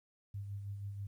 sine tone with tremolo, 100.3 Hz, G2, 40 cents sharp, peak -38 dBFS, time 0.34-1.07 s, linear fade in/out 5 ms, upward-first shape sine, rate 6.2 Hz, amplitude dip 40%, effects 12-bit

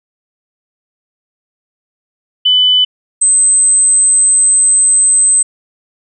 sine tone pair in turn, 3000 / 8196 Hz, F#7 / C9, +23 / -37 cents, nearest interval octave + perfect fourth, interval 1740 cents, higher second, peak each -6 dBFS, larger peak neither, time 2.45-2.85 / 3.21-5.43 s, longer second, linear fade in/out 10 ms, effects none

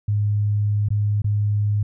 sine tone with dropouts, 103.83 Hz, G#2, in tune, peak -17 dBFS, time 0.08-1.83 s, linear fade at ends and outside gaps 5 ms, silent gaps 0.887-0.904 / 1.22-1.243 s, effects none

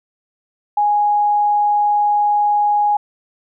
sine tone, 829 Hz, G#5, 3 cents flat, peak -12 dBFS, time 0.77-2.97 s, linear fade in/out 5 ms, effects none

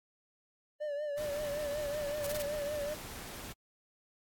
triangle tone with vibrato, 587.3 Hz, D5, in tune, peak -32 dBFS, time 0.8-2.95 s, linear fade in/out 20 ms, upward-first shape triangle, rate 5.3 Hz, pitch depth 68 cents each way
pink noise, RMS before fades -45 dBFS, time 1.17-3.53 s, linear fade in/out 10 ms
white noise bursts, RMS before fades -40 dBFS, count 4, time 2.24-2.423 s, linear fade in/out 2 ms, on 27 ms, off 25 ms
effects AAC 64 kbps

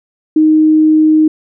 sine tone, 311.1 Hz, D#4, in tune, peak -5 dBFS, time 0.36-1.28 s, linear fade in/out 5 ms, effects none

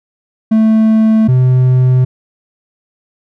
triangle tone pair in turn, 220 / 127.68 Hz, A3 / C3, 0 / -42 cents, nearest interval major sixth, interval 942 cents, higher first, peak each -4 dBFS, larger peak neither, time 0.51-1.28 / 1.28-2.05 s, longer neither, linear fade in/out 10 ms, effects none

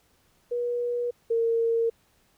sine tone pair in turn, 482.5 / 459.4 Hz, B4 / A#4, -40 / -25 cents, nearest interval minor second, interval 85 cents, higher first, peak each -25 / -21 dBFS, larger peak second, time 0.51-1.11 / 1.3-1.9 s, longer neither, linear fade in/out 10 ms, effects pink hiss -65 dBFS RMS until 2.37 s

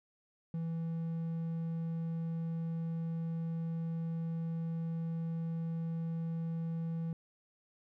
triangle tone, 164.81 Hz, E3, in tune, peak -32 dBFS, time 0.54-7.13 s, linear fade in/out 2 ms, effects none

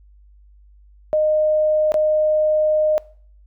sine tone with dropouts, 615 Hz, D#5, 20 cents flat, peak -14 dBFS, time 1.13-2.98 s, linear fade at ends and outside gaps 0 ms, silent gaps 1.92-1.942 s, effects noise-tail reverb RT60 0.5 s tail -22 dB re dry + added 50 Hz sine -46 dBFS peak until 3.46 s

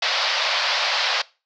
white band-pass noise, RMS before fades -22 dBFS, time 0.02-1.22 s, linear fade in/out 5 ms, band 540 to 5000 Hz, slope 48 dB/octave, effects noise-tail reverb RT60 0.3 s tail -21 dB re dry

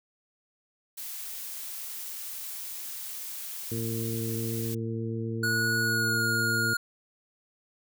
blue noise, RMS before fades -38 dBFS, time 0.97-4.75 s, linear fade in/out 10 ms
harmonic tone, 113.5 Hz, A#2, 46 cents flat, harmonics 1 / 2 / 3 / 4, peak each -32 / -35 / -37 / -38 dBFS, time 3.71-6.74 s, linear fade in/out 10 ms
square tone with pitch glide, 1458 to 1427.2 Hz, F#6 to F6, -26 to +37 cents, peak -26 dBFS, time 5.43-6.77 s, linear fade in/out 5 ms, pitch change -37 cents, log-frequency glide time 5.81-6.25 s
effects none

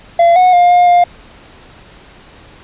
triangle tone with pitch steps, 683 / 732 / 707 / 711 / 705 Hz, F5 / F#5 / F5 / F5 / F5, -39 / -19 / +21 / +31 / +16 cents, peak -3 dBFS, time 0.19-1.04 s, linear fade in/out 5 ms, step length 170 ms, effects pink hiss -40 dBFS RMS until 2.63 s + resampled to 8000 Hz

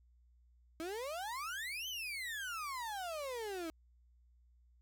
35% pulse exponential two-way sweep, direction up then down, 313.3 to 3142 to 313.3 Hz, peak -38 dBFS, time 0.8-3.7 s, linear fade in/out 0 ms, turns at 1.88 s, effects added 60 Hz sine -64 dBFS peak until 4.81 s

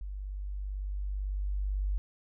sine tone with level ramp, 49 Hz, G1, in tune, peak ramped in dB -36 to -27 dBFS, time 0.01-1.98 s, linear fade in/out 0 ms, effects none

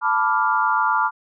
sine chord, B half-diminished seventh, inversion third, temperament equal, 880 / 987.8 / 1174.7 / 1396.9 Hz, A5 / B5 / D6 / F6, 0 / 0 / 0 / 0 cents, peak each -22 dBFS, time 0.01-1.11 s, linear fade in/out 50 ms, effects none

